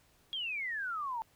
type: exponential sweep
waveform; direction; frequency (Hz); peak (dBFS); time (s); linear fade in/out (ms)
sine; down; 3322 to 877; -34; 0.33-1.22; 0
effects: pink hiss -67 dBFS RMS until 1.35 s